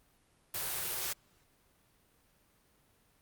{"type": "band-stop noise", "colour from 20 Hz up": "white", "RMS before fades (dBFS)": -36, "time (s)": [0.54, 1.13], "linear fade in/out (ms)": 5, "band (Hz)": [200, 330], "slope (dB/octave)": 96, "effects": ["pink hiss -69 dBFS RMS until 3.21 s", "Opus 32 kbps"]}